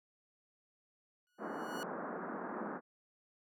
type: tone with exponential growth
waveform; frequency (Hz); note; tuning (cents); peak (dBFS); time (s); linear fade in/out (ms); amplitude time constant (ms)
sawtooth; 1461; F#6; -22; -38; 1.27-1.83; 0; 120
type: band-pass noise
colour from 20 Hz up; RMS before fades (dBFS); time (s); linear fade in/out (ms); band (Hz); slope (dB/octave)
pink; -42; 1.38-2.81; 50; 190 to 1600; 48
effects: none